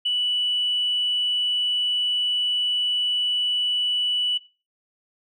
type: tone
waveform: sine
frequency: 2960 Hz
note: F#7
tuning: in tune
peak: -19 dBFS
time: 0.05-4.38 s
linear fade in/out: 10 ms
effects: noise-tail reverb RT60 0.3 s tail -17 dB re dry + tanh soft clip ceiling -15 dBFS